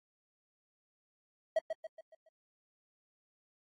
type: tone with echo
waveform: triangle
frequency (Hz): 643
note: E5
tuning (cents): -43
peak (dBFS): -24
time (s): 1.56-1.59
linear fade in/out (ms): 5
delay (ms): 140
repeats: 5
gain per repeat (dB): -7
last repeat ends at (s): 2.29
effects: AAC 32 kbps